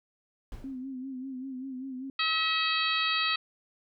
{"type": "noise with exponential decay", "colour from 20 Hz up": "brown", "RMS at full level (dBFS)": -39, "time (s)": [0.52, 0.95], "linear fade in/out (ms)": 1, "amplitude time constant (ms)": 92}
{"type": "tone with vibrato", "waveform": "sine", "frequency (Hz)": 261.6, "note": "C4", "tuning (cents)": 0, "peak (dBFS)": -35, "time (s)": [0.64, 2.1], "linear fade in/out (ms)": 2, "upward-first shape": "sine", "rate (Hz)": 5.1, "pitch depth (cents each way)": 63}
{"type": "harmonic tone", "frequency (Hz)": 643, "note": "E5", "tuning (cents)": -43, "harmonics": [2, 3, 4, 5, 6, 7], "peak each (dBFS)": [-31, -34, -31, -34, -32, -35], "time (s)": [2.19, 3.36], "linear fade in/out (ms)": 5}
{"effects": []}